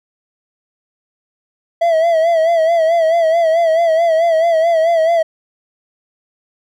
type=tone with vibrato; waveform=triangle; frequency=659.3 Hz; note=E5; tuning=in tune; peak=-8 dBFS; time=1.81-5.23 s; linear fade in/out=10 ms; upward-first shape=sine; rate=4.6 Hz; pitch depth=67 cents each way; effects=none